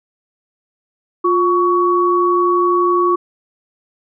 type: tone pair together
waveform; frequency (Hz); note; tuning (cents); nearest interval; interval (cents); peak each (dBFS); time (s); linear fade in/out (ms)
sine; 353.4 / 1122; F4 / C#6; +21 / +21; octave + minor sixth; 2000; -14; 1.24-3.16; 10
effects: none